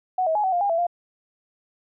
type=tone with pitch steps; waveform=sine; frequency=741 / 641 / 839 / 756 / 703 / 807 / 666 / 698 Hz; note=F#5 / E5 / G#5 / F#5 / F5 / G#5 / E5 / F5; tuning=+2 / -49 / +17 / +37 / +11 / -50 / +18 / -1 cents; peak=-19 dBFS; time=0.18-0.868 s; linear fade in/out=5 ms; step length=86 ms; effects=none